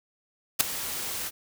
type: noise with ADSR envelope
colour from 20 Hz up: white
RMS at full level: -17 dBFS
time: 0.59-1.31 s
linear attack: 18 ms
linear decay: 4 ms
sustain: -16 dB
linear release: 38 ms
effects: none